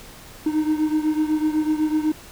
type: beating tone pair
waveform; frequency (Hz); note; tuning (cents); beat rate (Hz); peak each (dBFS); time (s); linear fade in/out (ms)
triangle; 306.5 / 314.5; D#4 / D#4; -26 / +19; 8; -18 / -22; 0.46-2.12; 5
effects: pink hiss -43 dBFS RMS until 2.31 s